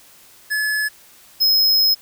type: tone pair in turn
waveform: square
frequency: 1712 / 5130 Hz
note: A6 / E8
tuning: -48 / -48 cents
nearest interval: octave + perfect fifth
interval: 1900 cents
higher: second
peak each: -19 / -13 dBFS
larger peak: second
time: 0.5-0.89 / 1.4-1.95 s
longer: second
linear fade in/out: 20 ms
effects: white hiss -48 dBFS RMS until 2.01 s